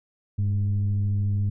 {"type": "tone with frequency modulation", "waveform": "sine", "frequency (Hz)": 100, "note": "G2", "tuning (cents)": 35, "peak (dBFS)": -20, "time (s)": [0.38, 1.5], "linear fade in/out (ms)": 10, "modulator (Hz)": 107, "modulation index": 0.4, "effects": ["tanh soft clip ceiling -16 dBFS"]}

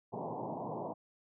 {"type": "band-pass noise", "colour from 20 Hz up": "white", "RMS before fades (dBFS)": -40, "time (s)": [0.12, 0.94], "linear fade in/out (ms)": 20, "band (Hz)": [110, 1000], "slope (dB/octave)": 96, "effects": []}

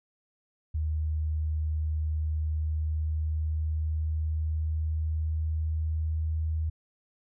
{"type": "tone with pitch glide", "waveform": "sine", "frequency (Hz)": [77.5, 79.08], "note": ["D#2", "D#2"], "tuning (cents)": [-6, 29], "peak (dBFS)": -26, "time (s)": [0.74, 6.7], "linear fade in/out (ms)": 10, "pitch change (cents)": 35, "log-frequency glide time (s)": [2.31, 6.41], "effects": []}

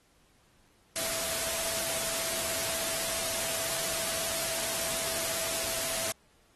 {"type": "tone in noise", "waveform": "sine", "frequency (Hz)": 659.3, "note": "E5", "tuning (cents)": 0, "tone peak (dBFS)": -41, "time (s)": [0.96, 6.12], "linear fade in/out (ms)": 0, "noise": "white", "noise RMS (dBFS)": -32, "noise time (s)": [0.96, 6.12], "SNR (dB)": -12, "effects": ["pink hiss -66 dBFS RMS until 6.55 s", "AAC 32 kbps"]}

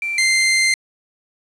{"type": "tone pair in turn", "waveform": ["sine", "sawtooth"], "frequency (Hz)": [2349, 2087], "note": ["D7", "C7"], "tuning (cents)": [0, -5], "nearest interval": "major second", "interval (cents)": 205, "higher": "first", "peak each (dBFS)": [-20, -10], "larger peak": "second", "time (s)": [[0.02, 0.18], [0.18, 0.74]], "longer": "second", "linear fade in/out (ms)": 2, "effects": ["resampled to 24000 Hz", "7-bit"]}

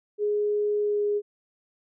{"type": "tone with pitch glide", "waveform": "sine", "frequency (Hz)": [416.3, 413.2], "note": ["G#4", "G#4"], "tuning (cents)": [4, -9], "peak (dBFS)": -22, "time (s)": [0.18, 1.22], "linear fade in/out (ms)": 50, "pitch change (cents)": -13, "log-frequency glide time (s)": [0.8, 1.03], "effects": []}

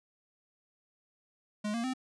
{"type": "tone with pitch steps", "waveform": "square", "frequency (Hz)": [209.8, 232.8, 258.3], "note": ["G#3", "A#3", "C4"], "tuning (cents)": [18, -2, -22], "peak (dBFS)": -32, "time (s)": [1.64, 1.937], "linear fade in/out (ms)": 10, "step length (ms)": 99, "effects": ["resampled to 22050 Hz", "12-bit"]}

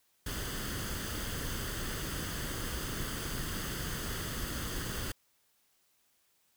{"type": "noise with comb filter", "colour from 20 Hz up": "pink", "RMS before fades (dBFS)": -37, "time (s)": [0.26, 5.12], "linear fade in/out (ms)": 5, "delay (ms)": 0.63, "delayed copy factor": 0.55, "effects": ["white hiss -72 dBFS RMS until 6.56 s"]}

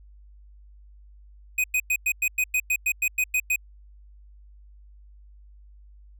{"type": "tone bursts", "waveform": "square", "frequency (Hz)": 2500, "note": "D#7", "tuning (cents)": 8, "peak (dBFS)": -21, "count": 13, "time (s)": [1.58, 3.56], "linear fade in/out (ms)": 5, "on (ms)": 60, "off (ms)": 100, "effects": ["added 50 Hz sine -47 dBFS peak until 6.19 s"]}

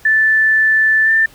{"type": "tone with pitch glide", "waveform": "sine", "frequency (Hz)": [1757, 1782.6], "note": ["A6", "A6"], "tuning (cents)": [-3, 22], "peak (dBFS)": -9, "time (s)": [0.05, 1.26], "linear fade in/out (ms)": 5, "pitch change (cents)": 25, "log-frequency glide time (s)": [1.04, 1.1], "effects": ["pink hiss -45 dBFS RMS until 1.34 s"]}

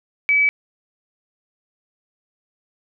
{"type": "tone", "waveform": "sine", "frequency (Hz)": 2290, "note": "D7", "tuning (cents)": -44, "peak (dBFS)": -13, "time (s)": [0.29, 0.49], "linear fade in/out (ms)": 0, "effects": []}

